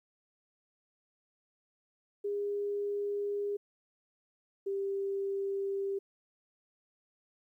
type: tone pair in turn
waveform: sine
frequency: 407.1 / 393.9 Hz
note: G#4 / G4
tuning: -35 / +8 cents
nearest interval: minor second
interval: 57 cents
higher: first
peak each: -31 / -31 dBFS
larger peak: neither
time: 2.24-3.57 / 4.66-5.99 s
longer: neither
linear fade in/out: 10 ms
effects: 12-bit